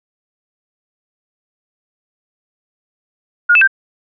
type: tone with pitch steps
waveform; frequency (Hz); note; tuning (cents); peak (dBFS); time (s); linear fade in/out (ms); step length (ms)
sine; 1432 / 2628 / 1571; F6 / E7 / G6; +43 / -6 / +3; -6; 3.49-3.676; 10; 62
effects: none